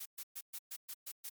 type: noise bursts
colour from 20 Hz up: blue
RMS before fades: -44 dBFS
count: 8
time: 0-1.296 s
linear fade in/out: 10 ms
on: 57 ms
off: 120 ms
effects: MP3 96 kbps